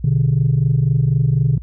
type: tone pair together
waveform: sine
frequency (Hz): 124.31 / 148.3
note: B2 / D3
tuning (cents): +12 / +17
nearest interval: minor third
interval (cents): 305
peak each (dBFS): -14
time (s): 0.04-1.58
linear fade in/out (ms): 5
effects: tanh soft clip ceiling -8 dBFS + added 60 Hz sine -30 dBFS peak until 1.62 s